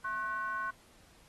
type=ring-modulated tone; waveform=triangle; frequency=207.7 Hz; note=G#3; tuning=in tune; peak=-28 dBFS; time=0.04-0.71 s; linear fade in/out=10 ms; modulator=1290 Hz; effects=pink hiss -62 dBFS RMS until 1.28 s + AAC 32 kbps